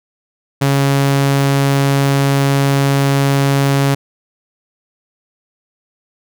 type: tone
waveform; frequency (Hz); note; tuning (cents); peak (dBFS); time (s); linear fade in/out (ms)
sawtooth; 138.7; C#3; +1; -7; 0.61-3.95; 10
effects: none